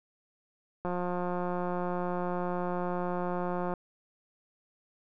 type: click train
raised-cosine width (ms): 1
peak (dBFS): -20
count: 515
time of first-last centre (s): 0.85-3.738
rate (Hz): 178
effects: none